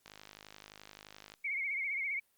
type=click train; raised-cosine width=0.2 ms; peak=-32 dBFS; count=67; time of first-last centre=0.06-1.339 s; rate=51.6 Hz
type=tone with vibrato; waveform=sine; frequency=2200 Hz; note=C#7; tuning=14 cents flat; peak=-33 dBFS; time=1.44-2.2 s; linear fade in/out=10 ms; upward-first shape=triangle; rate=15 Hz; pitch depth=94 cents each way
effects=white hiss -73 dBFS RMS until 2.37 s + Opus 48 kbps